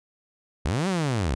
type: linear two-way sweep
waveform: sawtooth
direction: up then down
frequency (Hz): 56.2 to 198.6 to 56.2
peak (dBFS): -19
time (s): 0.65-1.35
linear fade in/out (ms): 5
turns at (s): 0.88
effects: resampled to 22050 Hz